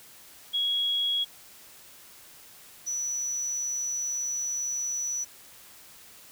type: tone pair in turn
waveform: sine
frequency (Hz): 3322 / 5919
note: G#7 / F#8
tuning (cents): 0 / 0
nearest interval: minor seventh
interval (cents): 1000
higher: second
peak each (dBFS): -24 / -28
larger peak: first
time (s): 0.53-1.25 / 2.86-5.25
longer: second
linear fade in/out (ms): 20
effects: white hiss -51 dBFS RMS until 6.31 s